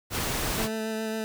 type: noise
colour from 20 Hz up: pink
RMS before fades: -29 dBFS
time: 0.1-0.69 s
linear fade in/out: 50 ms
type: tone with vibrato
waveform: 20% pulse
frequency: 220 Hz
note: A3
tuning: in tune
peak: -24 dBFS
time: 0.58-1.24 s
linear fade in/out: 0 ms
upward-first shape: sine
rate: 7.3 Hz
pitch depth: 13 cents each way
effects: none